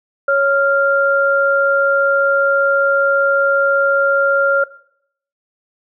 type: tone pair together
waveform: sine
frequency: 554.4 / 1392.6 Hz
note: C#5 / F6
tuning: 0 / -5 cents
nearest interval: octave + major third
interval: 1595 cents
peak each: -14 dBFS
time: 0.28-4.64 s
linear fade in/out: 5 ms
effects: noise-tail reverb RT60 0.7 s tail -19 dB re dry